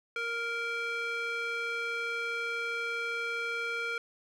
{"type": "tone with band-pass filter", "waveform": "square", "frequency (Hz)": 466.2, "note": "A#4", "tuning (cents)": 0, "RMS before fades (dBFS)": -34, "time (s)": [0.16, 3.98], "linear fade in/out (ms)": 2, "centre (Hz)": 1900, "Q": 3.2, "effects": []}